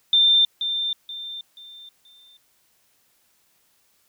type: tone with echo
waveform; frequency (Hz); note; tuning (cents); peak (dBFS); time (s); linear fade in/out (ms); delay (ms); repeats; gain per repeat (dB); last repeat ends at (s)
sine; 3585; A7; +32; -13; 0.13-0.45; 2; 480; 4; -9; 2.37
effects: white hiss -64 dBFS RMS until 4.08 s